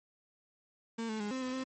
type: tone with pitch steps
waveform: 35% pulse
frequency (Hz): 228.3 / 218.1 / 207.2 / 260.4 / 255.4 / 261.2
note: A#3 / A3 / G#3 / C4 / C4 / C4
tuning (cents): -36 / -15 / -4 / -8 / -42 / -3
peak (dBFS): -33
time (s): 0.98-1.64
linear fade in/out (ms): 10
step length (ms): 110
effects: MP3 32 kbps